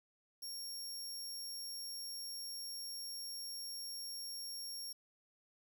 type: tone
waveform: 25% pulse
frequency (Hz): 5540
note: F8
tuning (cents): -15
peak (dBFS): -38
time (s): 0.42-4.93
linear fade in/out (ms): 10
effects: 11-bit